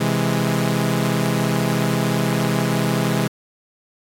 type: chord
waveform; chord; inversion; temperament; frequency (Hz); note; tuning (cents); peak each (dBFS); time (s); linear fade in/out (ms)
sawtooth; C augmented; none; equal; 130.81 / 164.81 / 207.7; C3 / E3 / G#3; 0 / 0 / 0; -18; 0-3.28; 10
effects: AAC 64 kbps